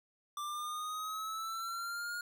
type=exponential sweep; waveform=square; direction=up; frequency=1174.7 to 1435 Hz; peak=-38 dBFS; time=0.37-2.21 s; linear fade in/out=2 ms; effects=none